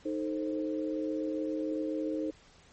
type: chord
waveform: sine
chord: A diminished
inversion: second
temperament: equal with one note detuned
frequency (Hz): 311.1 / 440 / 527.2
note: Eb4 / A4 / C5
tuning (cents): 0 / 0 / +13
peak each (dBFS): -32 / -38 / -37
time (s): 0.05-2.31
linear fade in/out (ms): 10
effects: pink hiss -59 dBFS RMS until 2.72 s + MP3 32 kbps